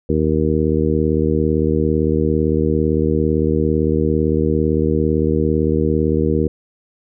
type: harmonic tone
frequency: 77.78 Hz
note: D#2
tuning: in tune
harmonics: 1 / 2 / 3 / 4 / 5 / 6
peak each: -21 / -21 / -21 / -21 / -21 / -21 dBFS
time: 0.09-6.48 s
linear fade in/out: 5 ms
effects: none

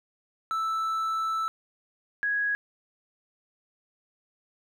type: tone pair in turn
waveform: triangle / sine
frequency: 1318.5 / 1661.2 Hz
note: E6 / G#6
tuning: 0 / 0 cents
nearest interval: major third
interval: 400 cents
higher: second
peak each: -24 dBFS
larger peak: neither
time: 0.51-1.48 / 2.23-2.55 s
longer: first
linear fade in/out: 0 ms
effects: none

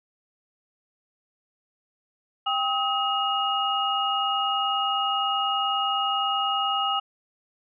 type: tone cluster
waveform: sine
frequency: 792 / 1269 / 2865 Hz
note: G5 / D#6 / F7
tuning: +18 / +34 / +44 cents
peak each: -27 / -26 / -27 dBFS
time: 2.46-7 s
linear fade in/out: 10 ms
effects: none

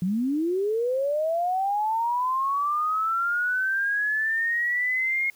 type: linear sweep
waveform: sine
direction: up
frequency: 171 to 2157 Hz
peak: -22 dBFS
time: 0.02-5.3 s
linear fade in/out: 2 ms
effects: white hiss -57 dBFS RMS until 5.35 s

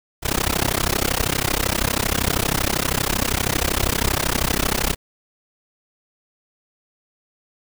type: noise with amplitude modulation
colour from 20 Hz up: pink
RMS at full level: -17 dBFS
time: 0.22-4.96 s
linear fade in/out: 50 ms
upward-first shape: sine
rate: 32.7 Hz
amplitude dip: 100%
effects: none

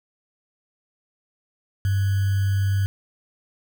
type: tone with sample-and-hold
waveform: sine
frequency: 97.9 Hz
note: G2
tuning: 2 cents flat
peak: -18 dBFS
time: 1.85-2.86 s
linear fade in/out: 0 ms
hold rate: 1575 Hz
effects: none

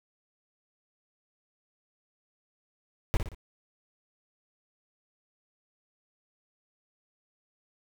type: noise with echo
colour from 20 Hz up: brown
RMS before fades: -23 dBFS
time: 3.14-3.17 s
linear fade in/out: 0 ms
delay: 59 ms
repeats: 3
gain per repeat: -7 dB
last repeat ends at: 3.347 s
effects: none

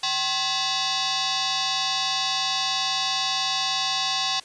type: tone with frequency modulation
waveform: sine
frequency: 150 Hz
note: D3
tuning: 37 cents sharp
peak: -22 dBFS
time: 0.03-4.4 s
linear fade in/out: 5 ms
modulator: 919 Hz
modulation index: 5.6
effects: white hiss -49 dBFS RMS until 4.44 s + resampled to 22050 Hz

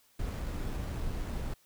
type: noise with sample-and-hold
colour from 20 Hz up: brown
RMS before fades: -35 dBFS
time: 0.19-1.54 s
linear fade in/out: 5 ms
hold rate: 8820 Hz
effects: white hiss -66 dBFS RMS until 1.65 s

